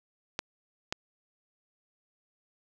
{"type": "clicks", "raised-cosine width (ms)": 0.2, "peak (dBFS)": -13, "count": 2, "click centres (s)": [0.391, 0.925], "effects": []}